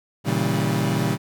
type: chord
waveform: 30% pulse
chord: A# diminished seventh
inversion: none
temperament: equal with one note detuned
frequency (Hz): 116.54 / 138.59 / 161.52 / 196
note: A#2 / C#3 / E3 / G3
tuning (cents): 0 / 0 / -35 / 0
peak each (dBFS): -23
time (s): 0.24-1.18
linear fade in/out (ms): 50
effects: none